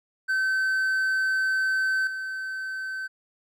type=tone with level steps; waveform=triangle; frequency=1537 Hz; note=G6; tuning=35 cents flat; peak=-20 / -28 dBFS; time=0.28-3.08 s; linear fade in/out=20 ms; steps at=2.07 s; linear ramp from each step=2 ms; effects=none